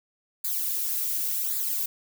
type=noise with flanger; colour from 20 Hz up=violet; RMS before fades=-28 dBFS; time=0.44-1.86 s; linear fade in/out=5 ms; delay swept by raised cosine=0.34 to 2.84 ms; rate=0.9 Hz; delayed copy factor=-0.85; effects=none